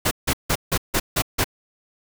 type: noise bursts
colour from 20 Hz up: pink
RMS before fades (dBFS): -20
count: 7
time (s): 0.05-1.444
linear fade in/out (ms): 10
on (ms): 62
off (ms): 160
effects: none